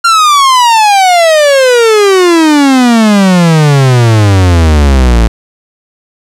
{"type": "exponential sweep", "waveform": "45% pulse", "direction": "down", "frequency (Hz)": [1396.9, 54.5], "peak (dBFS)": -3, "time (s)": [0.04, 5.28], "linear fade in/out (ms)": 10, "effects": ["low-pass 9000 Hz 12 dB/octave", "7-bit"]}